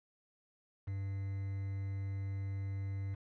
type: tone with quantisation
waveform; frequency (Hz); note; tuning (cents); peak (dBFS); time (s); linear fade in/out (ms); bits
triangle; 98; G2; 0; -34; 0.87-3.15; 10; 9
effects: low-pass 2000 Hz 12 dB/octave